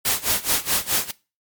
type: noise with tremolo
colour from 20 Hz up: white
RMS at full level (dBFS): -19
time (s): 0.05-1.11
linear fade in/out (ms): 2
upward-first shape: sine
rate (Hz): 4.7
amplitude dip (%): 90
effects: noise-tail reverb RT60 0.3 s tail -20 dB re dry + MP3 96 kbps